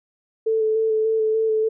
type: tone with vibrato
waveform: sine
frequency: 440 Hz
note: A4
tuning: in tune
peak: -17 dBFS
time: 0.46-1.69 s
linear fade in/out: 10 ms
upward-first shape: square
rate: 3.4 Hz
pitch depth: 15 cents each way
effects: none